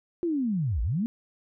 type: linear two-way sweep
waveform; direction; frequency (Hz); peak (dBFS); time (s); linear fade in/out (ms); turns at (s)
sine; down then up; 356.4 to 48.39 to 241; -24; 0.23-1.06; 0; 0.82
effects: none